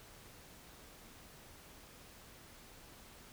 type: silence
effects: pink hiss -57 dBFS RMS until 3.32 s